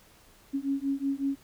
sine beating tone pair, 273.1 / 278.5 Hz, C#4 / C#4, -26 / +8 cents, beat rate 5.4 Hz, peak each -30 dBFS, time 0.53-1.36 s, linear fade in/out 20 ms, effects pink hiss -58 dBFS RMS until 1.43 s

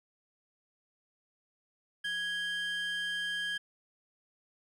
triangle tone pair together, 1661.2 / 3150 Hz, G#6 / G7, 0 / +8 cents, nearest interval major seventh, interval 1108 cents, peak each -31 / -34 dBFS, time 2.04-3.58 s, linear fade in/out 10 ms, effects tanh soft clip ceiling -27 dBFS

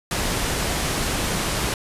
pink low-pass noise, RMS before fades -24 dBFS, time 0.11-1.74 s, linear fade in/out 2 ms, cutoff 12000 Hz, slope 24 dB/octave, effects resampled to 32000 Hz

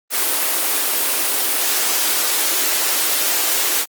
white high-pass noise, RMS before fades -18 dBFS, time 0.1-3.86 s, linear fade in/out 50 ms, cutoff 270 Hz, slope 48 dB/octave, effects Opus 24 kbps

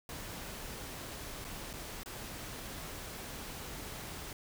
pink noise with dropouts, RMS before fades -44 dBFS, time 0.09-4.33 s, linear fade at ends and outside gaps 2 ms, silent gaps 1.444-1.448 / 1.731-1.736 / 2.034-2.059 s, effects none

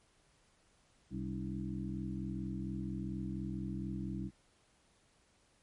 harmonic tone with a mistuned harmonic, 64.3 Hz, C2, 30 cents flat, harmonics 1 / 2 / 3 / 4 / 5, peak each -45 / -43 / -40 / -46 / -45 dBFS, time 1.1-4.31 s, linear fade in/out 50 ms, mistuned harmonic 4, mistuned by +140 cents, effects pink hiss -70 dBFS RMS until 5.62 s + MP3 48 kbps

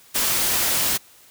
white noise, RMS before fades -21 dBFS, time 0.14-0.98 s, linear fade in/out 20 ms, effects white hiss -51 dBFS RMS until 1.3 s

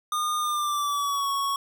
square tone with pitch glide, 1218 to 1110.5 Hz, D#6 to C#6, -37 to +3 cents, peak -25 dBFS, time 0.12-1.56 s, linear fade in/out 2 ms, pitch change -160 cents, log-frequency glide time 0.39-1.3 s, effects none

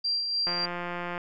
sine tone with tremolo, 4734 Hz, D8, 13 cents sharp, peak -24 dBFS, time 0.04-0.66 s, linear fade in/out 10 ms, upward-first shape sine, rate 3.4 Hz, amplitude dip 40%
click train, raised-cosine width 0.5 ms, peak -19 dBFS, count 125, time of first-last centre 0.47-1.179 s, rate 175 Hz
effects none

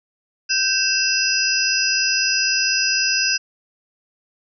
sine tone cluster, 1551 / 2677 / 4998 / 5800 Hz, G6 / E7 / D#8 / F#8, -19 / +26 / +7 / -35 cents, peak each -24 / -23 / -19 / -25 dBFS, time 0.49-3.38 s, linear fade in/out 20 ms, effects none

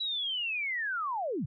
sine linear sweep, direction down, 3951 to 100 Hz, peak -30 dBFS, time 0-1.46 s, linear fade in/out 10 ms, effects none

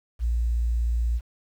sine tone, 58.27 Hz, A#1, in tune, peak -21 dBFS, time 0.19-1.21 s, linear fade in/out 50 ms, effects 9-bit

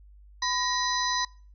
harmonic tone with a mistuned harmonic, 999 Hz, B5, 20 cents sharp, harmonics 1 / 2 / 4 / 5 / 6, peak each -29 / -32 / -31 / -34 / -34 dBFS, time 0.42-1.25 s, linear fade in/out 5 ms, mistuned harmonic 2, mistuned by -97 cents, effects noise-tail reverb RT60 0.4 s tail -24 dB re dry + added 50 Hz sine -49 dBFS peak until 1.54 s

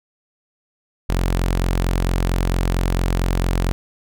sawtooth tone, 44.42 Hz, F1, 30 cents sharp, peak -13 dBFS, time 1.09-3.72 s, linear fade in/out 0 ms, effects none

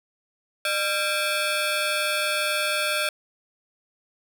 15% pulse ring-modulated tone, 987.8 Hz, B5, in tune, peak -13 dBFS, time 0.65-3.09 s, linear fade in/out 2 ms, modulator 383 Hz, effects none

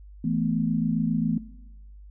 sine chord, E suspended fourth, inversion none, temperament just, 164.81 / 219.8 / 247.2 Hz, E3 / A3 / B3, 0 / -2 / +2 cents, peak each -27 dBFS, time 0.24-1.38 s, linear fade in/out 5 ms, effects noise-tail reverb RT60 0.9 s tail -18 dB re dry + added 50 Hz sine -43 dBFS peak until 2.1 s

